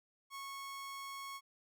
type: tone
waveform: sawtooth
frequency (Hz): 1100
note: C#6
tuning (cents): -14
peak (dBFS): -40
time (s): 0.3-1.41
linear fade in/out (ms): 50
effects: none